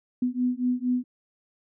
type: beating tone pair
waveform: sine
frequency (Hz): 246.9 / 251.2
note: B3 / B3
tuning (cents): 0 / +30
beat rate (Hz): 4.3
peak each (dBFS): -26 / -26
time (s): 0.22-1.04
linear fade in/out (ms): 5
effects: none